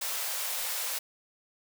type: high-pass noise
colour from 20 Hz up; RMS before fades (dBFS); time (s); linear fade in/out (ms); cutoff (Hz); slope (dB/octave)
white; -33; 0.01-0.99; 10; 470; 96
effects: none